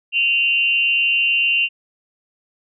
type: tone with amplitude modulation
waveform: sine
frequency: 2769 Hz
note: F7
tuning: 15 cents flat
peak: -11 dBFS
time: 0.12-1.69 s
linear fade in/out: 50 ms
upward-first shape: sine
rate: 247 Hz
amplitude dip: 70%
effects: none